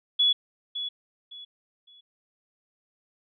sine tone with echo, 3395 Hz, G#7, 37 cents sharp, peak -18 dBFS, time 0.19-0.33 s, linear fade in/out 10 ms, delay 560 ms, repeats 3, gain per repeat -11 dB, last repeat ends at 2.01 s, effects none

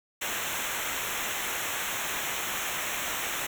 pink noise with comb filter, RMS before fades -32 dBFS, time 0.21-3.47 s, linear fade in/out 10 ms, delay 0.21 ms, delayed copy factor -0.9, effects none

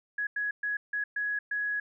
sine tone bursts at uneven times, 1674 Hz, G#6, 13 cents sharp, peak -28 dBFS, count 6, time 0.18-0.27 / 0.36-0.51 / 0.63-0.77 / 0.93-1.04 / 1.16-1.39 / 1.51-1.8 s, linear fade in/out 5 ms, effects none

